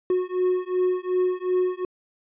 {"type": "beating tone pair", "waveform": "triangle", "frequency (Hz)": [364.3, 367], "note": ["F#4", "F#4"], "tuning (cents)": [-27, -14], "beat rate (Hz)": 2.7, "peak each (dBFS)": -22, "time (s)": [0.1, 1.85], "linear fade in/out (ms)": 2, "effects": ["resampled to 8000 Hz"]}